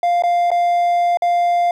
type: tone with dropouts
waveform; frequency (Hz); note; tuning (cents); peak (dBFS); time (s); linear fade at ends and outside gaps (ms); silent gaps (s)
triangle; 698.5; F5; 0; -11; 0.03-1.71; 2; 0.223-0.236 / 0.505-0.515 / 1.172-1.221
effects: none

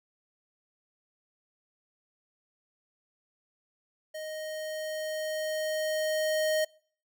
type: tone with level ramp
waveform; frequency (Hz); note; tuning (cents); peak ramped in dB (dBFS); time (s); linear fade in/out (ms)
square; 622.3; D#5; 0; -37 to -25; 4.14-6.65; 10
effects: noise-tail reverb RT60 0.5 s tail -25 dB re dry

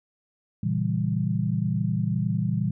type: chord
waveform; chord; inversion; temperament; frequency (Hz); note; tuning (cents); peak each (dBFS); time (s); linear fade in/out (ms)
sine; A# diminished seventh; none; equal; 116.54 / 138.59 / 164.81 / 196; A#2 / C#3 / E3 / G3; 0 / 0 / 0 / 0; -27 / -31 / -27 / -28; 0.63-2.71; 5
effects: none

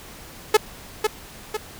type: tone with echo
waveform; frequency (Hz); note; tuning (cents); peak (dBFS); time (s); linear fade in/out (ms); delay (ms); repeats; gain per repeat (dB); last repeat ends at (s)
sawtooth; 428.9; A4; -44; -7; 0.54-0.57; 5; 500; 2; -6; 1.57
effects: pink hiss -42 dBFS RMS until 1.79 s

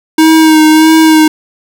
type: tone with vibrato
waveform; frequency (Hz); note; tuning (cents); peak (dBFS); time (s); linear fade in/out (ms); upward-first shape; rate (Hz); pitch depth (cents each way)
square; 315.1; D#4; +22; -3; 0.18-1.28; 5; sine; 1.6; 26
effects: none

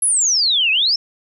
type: exponential two-way sweep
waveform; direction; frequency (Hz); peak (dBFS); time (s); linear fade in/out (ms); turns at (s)
sine; down then up; 11175 to 2493 to 5460; -13; 0.02-0.96; 5; 0.71
effects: none

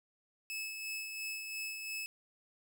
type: tone with tremolo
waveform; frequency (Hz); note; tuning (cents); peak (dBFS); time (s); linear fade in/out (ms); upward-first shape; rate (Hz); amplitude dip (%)
sawtooth; 2600; E7; -24; -34; 0.5-2.06; 0; sine; 2.9; 40
effects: none

